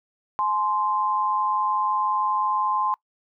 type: tone pair together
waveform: sine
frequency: 849 / 1043.3 Hz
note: G#5 / C6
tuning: +38 / -5 cents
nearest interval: major third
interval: 357 cents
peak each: -26 / -22 dBFS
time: 0.39-2.94 s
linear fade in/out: 0 ms
effects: noise-tail reverb RT60 0.1 s tail -23 dB re dry